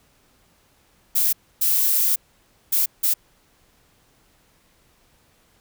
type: noise bursts at uneven times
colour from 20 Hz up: violet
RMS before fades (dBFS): -19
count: 4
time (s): 1.15-1.33 / 1.61-2.16 / 2.72-2.86 / 3.03-3.14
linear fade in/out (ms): 10
effects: pink hiss -60 dBFS RMS until 5.6 s